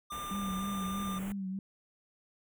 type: tone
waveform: square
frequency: 1196 Hz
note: D6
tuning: 31 cents sharp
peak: -39 dBFS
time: 0.1-1.19 s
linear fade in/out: 10 ms
type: band-stop noise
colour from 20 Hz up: pink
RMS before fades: -45 dBFS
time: 0.12-1.32 s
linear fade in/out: 0 ms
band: 3100 to 7100 Hz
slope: 48 dB/octave
type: tone with vibrato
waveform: sine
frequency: 194.1 Hz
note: G3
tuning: 17 cents flat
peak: -34 dBFS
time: 0.31-1.59 s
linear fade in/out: 2 ms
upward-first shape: triangle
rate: 3.2 Hz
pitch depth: 71 cents each way
effects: none